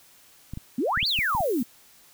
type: clicks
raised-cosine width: 5 ms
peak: -22 dBFS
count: 7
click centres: 0.536 / 0.574 / 0.975 / 1.029 / 1.189 / 1.35 / 1.406 s
type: exponential two-way sweep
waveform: sine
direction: up then down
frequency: 220 to 4741 to 220 Hz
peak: -22 dBFS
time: 0.78-1.63 s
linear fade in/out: 5 ms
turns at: 1.07 s
type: noise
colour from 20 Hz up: violet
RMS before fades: -40 dBFS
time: 1.04-1.66 s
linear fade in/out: 50 ms
effects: white hiss -55 dBFS RMS until 2.13 s